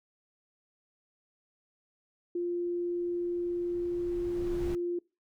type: noise with exponential growth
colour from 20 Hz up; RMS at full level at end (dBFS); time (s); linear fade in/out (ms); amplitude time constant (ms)
brown; -35; 2.35-4.75; 0; 520
type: tone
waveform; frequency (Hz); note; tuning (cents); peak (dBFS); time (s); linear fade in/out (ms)
sine; 349.2; F4; 0; -29; 2.35-4.99; 5
effects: noise-tail reverb RT60 0.3 s tail -25 dB re dry